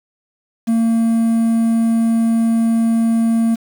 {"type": "tone with quantisation", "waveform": "triangle", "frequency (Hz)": 227.9, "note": "A#3", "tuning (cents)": -39, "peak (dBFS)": -10, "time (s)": [0.67, 3.56], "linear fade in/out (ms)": 20, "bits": 6, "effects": []}